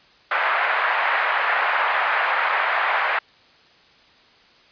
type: band-pass noise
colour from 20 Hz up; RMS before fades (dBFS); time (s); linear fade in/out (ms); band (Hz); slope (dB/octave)
white; -21; 0.31-3.19; 5; 670 to 2000; 24
effects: white hiss -53 dBFS RMS until 4.71 s + resampled to 11025 Hz